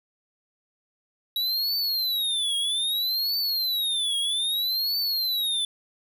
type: tone with vibrato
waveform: square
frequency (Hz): 3862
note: B7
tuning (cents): -39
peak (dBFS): -24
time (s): 1.36-5.65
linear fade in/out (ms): 2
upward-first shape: triangle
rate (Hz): 0.62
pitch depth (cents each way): 290
effects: none